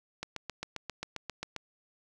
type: click train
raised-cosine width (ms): 0.2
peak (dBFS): -19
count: 11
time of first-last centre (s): 0.23-1.563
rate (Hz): 7.5
effects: none